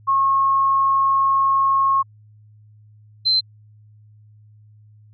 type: tone pair in turn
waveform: sine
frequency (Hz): 1087 / 4095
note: C#6 / C8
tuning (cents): -34 / -38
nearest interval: octave + major seventh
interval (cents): 2296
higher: second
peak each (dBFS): -14 / -14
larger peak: neither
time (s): 0.07-2.03 / 3.25-3.41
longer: first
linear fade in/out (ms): 20
effects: added 106 Hz sine -46 dBFS peak until 5.13 s